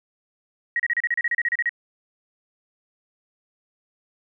sine tone bursts, 1896 Hz, A#6, 29 cents sharp, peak -19 dBFS, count 14, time 0.76-1.693 s, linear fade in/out 2 ms, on 36 ms, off 33 ms, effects 10-bit

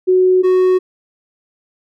sine / triangle tone pair in turn, 369.5 / 369.5 Hz, F#4 / F#4, -2 / -2 cents, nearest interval unison, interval 0 cents, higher neither, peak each -8 / -7 dBFS, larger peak second, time 0.07-0.43 / 0.43-0.79 s, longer neither, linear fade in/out 20 ms, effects none

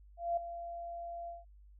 sine tone with ADSR envelope, 686 Hz, F5, 31 cents flat, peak -28 dBFS, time 0.17-1.45 s, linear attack 200 ms, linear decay 6 ms, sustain -12 dB, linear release 170 ms, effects added 50 Hz sine -55 dBFS peak until 1.79 s

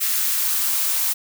blue noise with high-pass filter sweep, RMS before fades -21 dBFS, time 0-1.14 s, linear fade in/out 20 ms, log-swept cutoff 1400 to 720 Hz, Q 1.4, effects none

